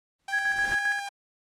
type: noise with exponential growth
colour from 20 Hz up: pink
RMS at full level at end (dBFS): -37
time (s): 0.19-0.75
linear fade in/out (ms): 5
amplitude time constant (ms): 120
type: tone with pitch glide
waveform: sawtooth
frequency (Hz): 786 to 801.1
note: G5 to G5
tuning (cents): +4 to +37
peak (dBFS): -29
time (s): 0.28-1.09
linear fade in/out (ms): 5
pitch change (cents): +33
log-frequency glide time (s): 0.56-0.72
type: tone with tremolo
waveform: sine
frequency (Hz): 1661.2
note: G#6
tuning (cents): 0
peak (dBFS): -22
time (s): 0.32-1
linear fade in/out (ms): 20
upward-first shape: square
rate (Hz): 7.5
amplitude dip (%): 50
effects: low-pass 9000 Hz 12 dB/octave + AAC 48 kbps